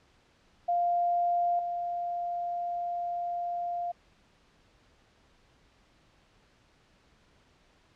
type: tone with level steps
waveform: sine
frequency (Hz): 698.5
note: F5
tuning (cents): 0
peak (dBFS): -24 / -30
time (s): 0.68-3.92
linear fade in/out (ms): 10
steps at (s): 1.59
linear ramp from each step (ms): 2
effects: pink hiss -64 dBFS RMS until 7.95 s + low-pass 5000 Hz 12 dB/octave